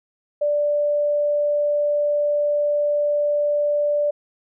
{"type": "tone", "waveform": "sine", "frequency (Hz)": 587, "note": "D5", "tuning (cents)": -1, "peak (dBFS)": -17, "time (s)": [0.41, 4.11], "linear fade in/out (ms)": 10, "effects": []}